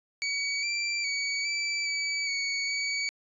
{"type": "tone with pitch steps", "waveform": "25% pulse", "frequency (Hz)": [2264, 2351, 2261, 2321, 2291, 2237, 2265], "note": ["C#7", "D7", "C#7", "D7", "D7", "C#7", "C#7"], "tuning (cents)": [36, 1, 34, -21, -44, 15, 37], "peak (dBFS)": -24, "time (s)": [0.22, 3.09], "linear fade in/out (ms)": 0, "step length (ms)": 410, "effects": ["resampled to 22050 Hz"]}